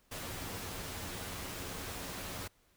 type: noise with comb filter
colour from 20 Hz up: pink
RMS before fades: -42 dBFS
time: 0.11-2.48 s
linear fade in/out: 10 ms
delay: 11 ms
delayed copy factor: +0.5
effects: pink hiss -70 dBFS RMS until 2.76 s